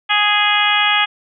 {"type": "harmonic tone", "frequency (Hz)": 415.3, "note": "G#4", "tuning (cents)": 0, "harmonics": [2, 3, 4, 5, 6, 7, 8], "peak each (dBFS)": [-20, -20, -20, -20, -20, -20, -20], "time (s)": [0.09, 1.06], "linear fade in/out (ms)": 20, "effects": []}